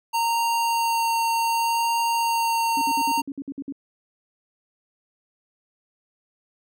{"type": "tone with vibrato", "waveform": "square", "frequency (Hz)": 922, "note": "A#5", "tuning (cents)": -19, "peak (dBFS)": -21, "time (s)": [0.13, 3.22], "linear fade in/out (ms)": 20, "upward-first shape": "sine", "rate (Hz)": 0.67, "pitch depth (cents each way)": 9}
{"type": "tone bursts", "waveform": "sine", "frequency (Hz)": 277.2, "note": "C#4", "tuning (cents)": 0, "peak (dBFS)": -28, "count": 10, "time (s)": [2.77, 3.724], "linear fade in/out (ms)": 2, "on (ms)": 45, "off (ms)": 56}
{"effects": []}